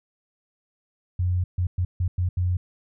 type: tone bursts at uneven times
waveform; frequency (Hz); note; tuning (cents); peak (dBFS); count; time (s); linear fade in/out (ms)
sine; 89.8; F2; +49; -20; 6; 1.19-1.44 / 1.58-1.67 / 1.78-1.85 / 2-2.08 / 2.18-2.29 / 2.37-2.57; 5
effects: none